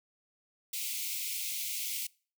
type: high-pass noise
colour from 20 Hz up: white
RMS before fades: -36 dBFS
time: 0.73-2.07 s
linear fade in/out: 5 ms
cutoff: 2100 Hz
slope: 96 dB/octave
effects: noise-tail reverb RT60 0.4 s tail -24 dB re dry